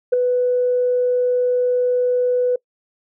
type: tone with ADSR envelope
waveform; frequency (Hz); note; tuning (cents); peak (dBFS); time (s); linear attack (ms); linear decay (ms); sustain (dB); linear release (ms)
sine; 495.9; B4; +7; -7; 0.12-2.56; 14; 6; -7; 5
effects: noise-tail reverb RT60 0.1 s tail -24 dB re dry + tanh soft clip ceiling -8 dBFS